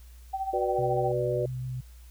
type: tone with tremolo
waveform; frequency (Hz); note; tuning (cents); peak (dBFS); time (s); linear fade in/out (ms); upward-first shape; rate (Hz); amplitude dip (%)
sine; 772; G5; -27; -26; 0.33-1.12; 10; sine; 14; 70
type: chord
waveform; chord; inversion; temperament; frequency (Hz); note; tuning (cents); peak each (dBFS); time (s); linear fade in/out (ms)
sine; B minor; second; just; 370.4 / 493.9 / 592.7; F#4 / B4 / D5; +2 / 0 / +16; -30; 0.53-1.46; 5
type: tone with vibrato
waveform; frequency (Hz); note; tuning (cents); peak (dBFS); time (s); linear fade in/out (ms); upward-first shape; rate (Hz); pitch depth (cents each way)
sine; 127.3; C3; -47; -31; 0.78-1.81; 10; triangle; 5.9; 12
effects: added 60 Hz sine -46 dBFS peak until 2.1 s + white hiss -60 dBFS RMS until 2.1 s